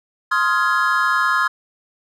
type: chord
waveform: triangle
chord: F minor seventh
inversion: second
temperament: just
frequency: 1047.7 / 1257.2 / 1396.9 / 1676.3 Hz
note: C6 / Eb6 / F6 / Ab6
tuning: +2 / +18 / 0 / +16 cents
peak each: -19 dBFS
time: 0.31-1.48 s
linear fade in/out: 10 ms
effects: none